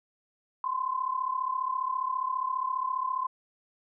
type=tone pair together; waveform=sine; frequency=1021.2 / 1056 Hz; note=C6 / C6; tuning=-42 / +16 cents; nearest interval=minor second; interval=58 cents; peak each=-30 / -31 dBFS; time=0.64-3.27 s; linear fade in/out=2 ms; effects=none